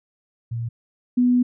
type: tone pair in turn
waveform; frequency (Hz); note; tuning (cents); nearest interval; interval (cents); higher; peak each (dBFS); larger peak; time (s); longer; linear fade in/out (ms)
sine; 116.54 / 246.9; A#2 / B3; 0 / 0; octave + minor second; 1300; second; -24 / -14; second; 0.51-0.69 / 1.17-1.43; second; 10
effects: none